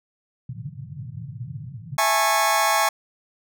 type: band-pass noise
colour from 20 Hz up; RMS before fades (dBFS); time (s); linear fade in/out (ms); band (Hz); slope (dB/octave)
pink; -35; 0.49-1.97; 5; 110 to 150; 48
type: chord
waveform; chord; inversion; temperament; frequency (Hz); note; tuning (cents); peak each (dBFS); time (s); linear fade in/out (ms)
sawtooth; A major seventh; second; just; 660 / 825 / 880 / 1100; E5 / G#5 / A5 / C#6; +2 / -12 / 0 / -14; -21 / -19 / -21 / -18; 1.98-2.89; 5
effects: none